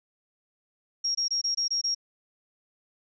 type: tone bursts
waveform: sine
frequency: 5588 Hz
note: F8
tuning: in tune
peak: -24 dBFS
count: 7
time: 1.04-1.948 s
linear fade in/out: 10 ms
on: 110 ms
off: 23 ms
effects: none